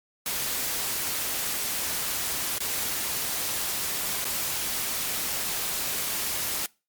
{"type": "noise with dropouts", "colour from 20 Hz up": "white", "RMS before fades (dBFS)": -29, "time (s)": [0.26, 6.66], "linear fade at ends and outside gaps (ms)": 1, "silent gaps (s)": [[2.583, 2.604], [4.245, 4.252]], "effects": ["noise-tail reverb RT60 0.3 s tail -24 dB re dry", "MP3 96 kbps"]}